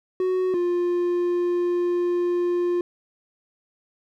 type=tone pair in turn; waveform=triangle; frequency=370 / 351.7 Hz; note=F#4 / F4; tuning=0 / +12 cents; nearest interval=minor second; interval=88 cents; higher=first; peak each=-18 dBFS; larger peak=neither; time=0.2-0.54 / 0.54-2.81 s; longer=second; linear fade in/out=2 ms; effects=none